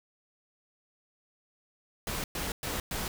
pink noise bursts, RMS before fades -34 dBFS, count 4, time 2.07-3.08 s, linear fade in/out 2 ms, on 170 ms, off 110 ms, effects none

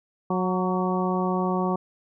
harmonic tone with a mistuned harmonic, 183.5 Hz, F#3, 14 cents flat, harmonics 1 / 2 / 3 / 4 / 5 / 6, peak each -25 / -28 / -33 / -31 / -32 / -31 dBFS, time 0.3-1.76 s, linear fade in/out 5 ms, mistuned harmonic 6, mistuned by +39 cents, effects none

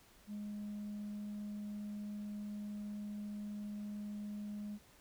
sine tone, 207.6 Hz, G#3, in tune, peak -39 dBFS, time 0.27-4.79 s, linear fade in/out 50 ms, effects tanh soft clip ceiling -39 dBFS + pink hiss -64 dBFS RMS until 5 s

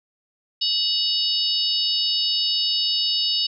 sine tone cluster, 2923 / 3769 / 4544 / 5150 Hz, F#7 / A#7 / C#8 / E8, -22 / +18 / +42 / -41 cents, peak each -25 dBFS, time 0.61-3.47 s, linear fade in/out 10 ms, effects none

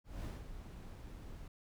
brown noise with ADSR envelope, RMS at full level -41 dBFS, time 0.04-1.48 s, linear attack 200 ms, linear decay 190 ms, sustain -8 dB, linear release 4 ms, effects none

